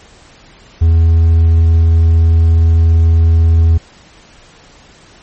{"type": "tone with hard clipping", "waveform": "triangle", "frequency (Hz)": 82.41, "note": "E2", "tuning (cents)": 0, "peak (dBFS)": -6, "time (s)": [0.81, 3.78], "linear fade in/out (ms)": 10, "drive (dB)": 5, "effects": ["pink hiss -42 dBFS RMS until 5.22 s", "MP3 32 kbps"]}